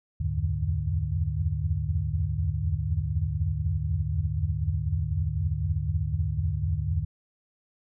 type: tone cluster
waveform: sine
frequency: 72.7 / 84.5 / 88.5 / 105 / 149.4 Hz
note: D2 / E2 / F2 / G#2 / D3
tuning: -17 / +43 / +23 / +19 / +30 cents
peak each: -31 dBFS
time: 0.2-7.05 s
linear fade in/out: 10 ms
effects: none